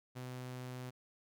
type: tone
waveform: sawtooth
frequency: 126.5 Hz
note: B2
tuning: 42 cents sharp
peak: -39 dBFS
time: 0.15-0.91 s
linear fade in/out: 20 ms
effects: none